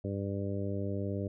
harmonic tone, 99.3 Hz, G2, 23 cents sharp, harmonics 1 / 2 / 3 / 4 / 5 / 6, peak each -35 / -38 / -40 / -41 / -42 / -43 dBFS, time 0.04-1.28 s, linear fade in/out 5 ms, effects none

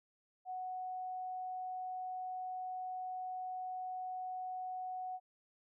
sine tone, 740 Hz, F#5, in tune, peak -39 dBFS, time 0.45-5.2 s, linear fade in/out 50 ms, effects none

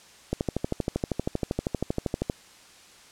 click train, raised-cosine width 2 ms, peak -12 dBFS, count 26, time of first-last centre 0.33-2.299 s, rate 12.7 Hz, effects white hiss -52 dBFS RMS until 3.11 s + low-pass 8000 Hz 12 dB/octave

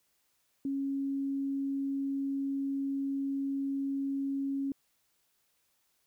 sine tone, 275 Hz, C#4, 14 cents flat, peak -30 dBFS, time 0.65-4.72 s, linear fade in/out 2 ms, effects white hiss -74 dBFS RMS until 6.06 s

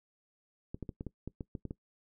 clicks, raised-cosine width 3 ms, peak -26 dBFS, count 10, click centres 0.745 / 0.827 / 0.892 / 1.009 / 1.067 / 1.276 / 1.408 / 1.552 / 1.653 / 1.709 s, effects noise-tail reverb RT60 0.1 s tail -20 dB re dry

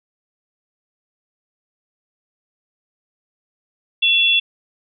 sine tone pair together, 2708 / 3417 Hz, E7 / G#7, +46 / +49 cents, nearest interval major third, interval 403 cents, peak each -15 dBFS, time 4.02-4.4 s, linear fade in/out 10 ms, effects none

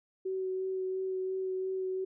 sine tone with vibrato, 376.5 Hz, F#4, 30 cents sharp, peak -31 dBFS, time 0.25-2.05 s, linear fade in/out 10 ms, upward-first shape sine, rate 2.9 Hz, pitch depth 12 cents each way, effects none

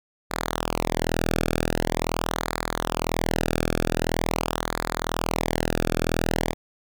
sawtooth tone with flanger, 41 Hz, E1, 9 cents flat, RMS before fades -26 dBFS, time 0.3-6.54 s, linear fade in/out 20 ms, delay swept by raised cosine 0.34 to 1.01 ms, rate 0.44 Hz, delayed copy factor -0.9, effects none

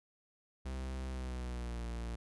45% pulse tone with pitch glide, 65 to 58.24 Hz, C2 to A#1, -11 to -1 cents, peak -38 dBFS, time 0.65-2.16 s, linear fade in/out 10 ms, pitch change -190 cents, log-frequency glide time 1.09-1.84 s, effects resampled to 24000 Hz

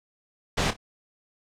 pink noise with echo, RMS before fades -24 dBFS, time 0.57-0.71 s, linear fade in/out 10 ms, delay 28 ms, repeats 2, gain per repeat -12 dB, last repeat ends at 0.766 s, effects low-pass 6000 Hz 12 dB/octave

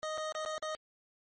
25% pulse tone with dropouts, 622.3 Hz, D#5, in tune, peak -31 dBFS, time 0.03-0.75 s, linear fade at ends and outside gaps 0 ms, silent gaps 0.176-0.181 / 0.322-0.35 / 0.451-0.46 / 0.58-0.626 s, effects MP3 32 kbps

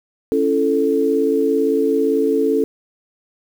sine chord, A major, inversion first, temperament equal with one note detuned, 277.2 / 335 / 440 Hz, C#4 / E4 / A4, 0 / +28 / 0 cents, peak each -19 / -22 / -16 dBFS, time 0.32-2.64 s, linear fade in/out 0 ms, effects 7-bit

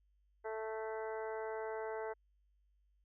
harmonic tone, 220 Hz, A3, in tune, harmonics 2 / 3 / 4 / 5 / 6 / 7 / 8 / 9, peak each -41 / -46 / -46 / -55 / -55 / -52 / -63 / -55 dBFS, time 0.44-2.14 s, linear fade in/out 20 ms, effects added 50 Hz sine -70 dBFS peak until 3.04 s

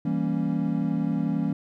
triangle chord, E diminished seventh, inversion none, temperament equal, 164.81 / 196 / 233.1 / 277.2 Hz, E3 / G3 / Bb3 / Db4, 0 / 0 / 0 / 0 cents, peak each -26 / -27 / -27 / -27 dBFS, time 0.05-1.53 s, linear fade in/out 5 ms, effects none

